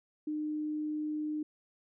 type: tone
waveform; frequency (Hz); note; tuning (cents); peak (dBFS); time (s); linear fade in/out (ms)
sine; 303.9; D#4; -41; -32; 0.27-1.43; 5
effects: none